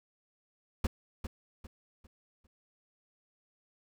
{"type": "noise with echo", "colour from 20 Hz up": "brown", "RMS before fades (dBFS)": -28, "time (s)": [0.84, 0.87], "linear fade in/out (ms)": 5, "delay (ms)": 400, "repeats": 4, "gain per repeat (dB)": -9, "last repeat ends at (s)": 2.47, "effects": []}